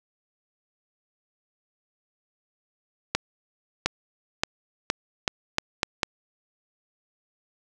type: accelerating click train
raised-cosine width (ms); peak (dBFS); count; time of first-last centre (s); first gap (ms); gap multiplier
0.2; -4; 8; 3.15-6.032; 710; 0.81
effects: none